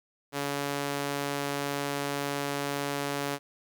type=tone with high-pass filter; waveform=sawtooth; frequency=141.9 Hz; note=C#3; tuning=41 cents sharp; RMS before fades=-32 dBFS; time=0.32-3.39 s; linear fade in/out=50 ms; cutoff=320 Hz; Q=0.64; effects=none